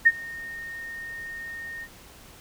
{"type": "tone with ADSR envelope", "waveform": "sine", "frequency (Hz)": 1842, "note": "A#6", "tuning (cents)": -21, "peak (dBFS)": -10, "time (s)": [0.05, 1.88], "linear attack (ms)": 18, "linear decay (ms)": 42, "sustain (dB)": -24, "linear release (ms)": 54, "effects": ["pink hiss -49 dBFS RMS until 2.4 s"]}